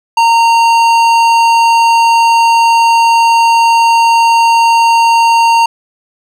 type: tone with tanh clipping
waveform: sine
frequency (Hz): 922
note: A#5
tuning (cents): -19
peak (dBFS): -7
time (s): 0.17-5.66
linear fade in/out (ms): 5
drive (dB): 15
effects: none